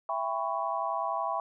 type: chord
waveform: sine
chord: C# half-diminished seventh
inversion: first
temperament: just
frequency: 665.2 / 798.3 / 997.9 / 1108.7 Hz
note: E5 / G5 / B5 / C#6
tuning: +16 / +31 / +18 / 0 cents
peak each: -34 dBFS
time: 0.09-1.4 s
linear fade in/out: 2 ms
effects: none